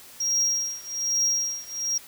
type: tone with tremolo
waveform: triangle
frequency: 5630 Hz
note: F8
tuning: 13 cents sharp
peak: -18 dBFS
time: 0.2-1.98 s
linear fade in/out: 5 ms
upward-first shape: triangle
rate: 1.2 Hz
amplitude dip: 95%
effects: white hiss -47 dBFS RMS until 2.07 s